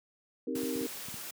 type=chord; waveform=sine; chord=C minor seventh; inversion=none; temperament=equal; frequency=261.6 / 311.1 / 392 / 466.2 Hz; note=C4 / Eb4 / G4 / Bb4; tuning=0 / 0 / 0 / 0 cents; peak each=-35 / -37 / -40 / -37 dBFS; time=0.47-0.87 s; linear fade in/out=5 ms
type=noise; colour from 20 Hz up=white; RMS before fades=-42 dBFS; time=0.55-1.31 s; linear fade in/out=5 ms
type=clicks; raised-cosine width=5 ms; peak=-29 dBFS; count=6; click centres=0.558 / 0.634 / 0.759 / 0.813 / 1.085 / 1.142 s
effects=high-pass 150 Hz 12 dB/octave